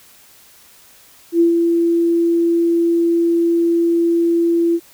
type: tone with ADSR envelope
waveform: sine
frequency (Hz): 337.9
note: E4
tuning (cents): +43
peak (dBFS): -8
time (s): 1.32-4.8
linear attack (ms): 82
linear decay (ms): 120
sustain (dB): -4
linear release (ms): 52
effects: white hiss -47 dBFS RMS until 4.93 s